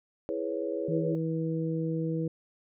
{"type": "chord", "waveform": "sine", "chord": "C# minor seventh", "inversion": "first", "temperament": "equal", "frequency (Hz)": [329.6, 415.3, 493.9, 554.4], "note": ["E4", "G#4", "B4", "C#5"], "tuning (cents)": [0, 0, 0, 0], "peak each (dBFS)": -35, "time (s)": [0.29, 1.15], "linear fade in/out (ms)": 0}
{"type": "harmonic tone", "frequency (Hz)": 161.9, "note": "E3", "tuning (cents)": -31, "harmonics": [1, 2, 3], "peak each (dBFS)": [-30, -33, -35], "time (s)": [0.88, 2.28], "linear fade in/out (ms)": 5}
{"effects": []}